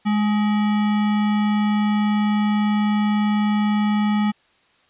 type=tone with sample-and-hold; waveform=sine; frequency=209.1 Hz; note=G#3; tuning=12 cents sharp; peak=-16 dBFS; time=0.05-4.32 s; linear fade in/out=20 ms; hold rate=1050 Hz; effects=white hiss -59 dBFS RMS until 4.89 s + resampled to 8000 Hz